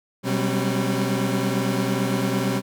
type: tone cluster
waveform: 30% pulse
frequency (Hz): 124.7 / 189.6 / 198.5 / 271.7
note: B2 / F#3 / G3 / C#4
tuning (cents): +17 / +43 / +22 / -35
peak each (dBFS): -24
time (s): 0.23-2.62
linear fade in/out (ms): 50
effects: none